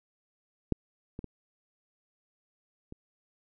clicks, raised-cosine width 3 ms, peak -12 / -25 / -26 / -30 dBFS, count 4, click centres 0.723 / 1.191 / 1.243 / 2.924 s, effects none

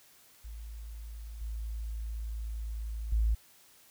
sine tone with level steps, 55 Hz, A1, in tune, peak -40 / -34 / -24 dBFS, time 0.44-3.35 s, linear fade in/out 10 ms, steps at 1.41 / 3.12 s, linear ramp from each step 5 ms, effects white hiss -60 dBFS RMS until 3.9 s

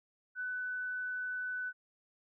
sine tone, 1498 Hz, F#6, 21 cents sharp, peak -35 dBFS, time 0.35-1.73 s, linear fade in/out 50 ms, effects none

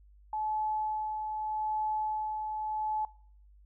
sine tone with tremolo, 860 Hz, A5, 40 cents flat, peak -29 dBFS, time 0.33-3.05 s, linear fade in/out 2 ms, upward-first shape sine, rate 0.82 Hz, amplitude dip 40%, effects noise-tail reverb RT60 0.6 s tail -23 dB re dry + added 50 Hz sine -55 dBFS peak until 3.65 s

